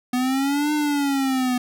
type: linear two-way sweep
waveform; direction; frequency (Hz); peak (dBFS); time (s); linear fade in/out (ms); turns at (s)
square; up then down; 246.4 to 302.1 to 246.4; -20; 0.13-1.58; 5; 0.73
effects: none